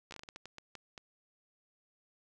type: slowing click train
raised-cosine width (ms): 0.2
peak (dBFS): -29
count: 12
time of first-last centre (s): 0.11-0.978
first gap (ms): 13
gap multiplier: 1.33
effects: none